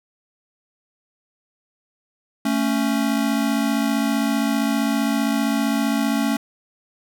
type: tone pair together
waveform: square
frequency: 221.9 / 277.2 Hz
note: A3 / C#4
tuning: +15 / 0 cents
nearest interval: major third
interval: 385 cents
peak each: -22 dBFS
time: 2.45-6.37 s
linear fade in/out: 5 ms
effects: none